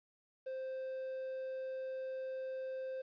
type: tone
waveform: triangle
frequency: 523.3 Hz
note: C5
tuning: in tune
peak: -37 dBFS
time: 0.46-3.02 s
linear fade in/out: 10 ms
effects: resampled to 11025 Hz + 12-bit